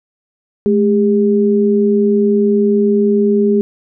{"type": "tone pair together", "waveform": "sine", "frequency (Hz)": [213.2, 403.5], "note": ["G#3", "G#4"], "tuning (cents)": [46, -50], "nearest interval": "major seventh", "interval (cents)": 1104, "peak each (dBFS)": -12, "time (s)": [0.66, 3.61], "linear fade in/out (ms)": 0, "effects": []}